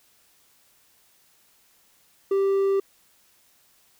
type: tone with hard clipping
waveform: sine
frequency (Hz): 391.8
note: G4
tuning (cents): -1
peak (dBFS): -20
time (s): 2.31-2.8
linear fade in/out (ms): 5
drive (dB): 3
effects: white hiss -61 dBFS RMS until 3.99 s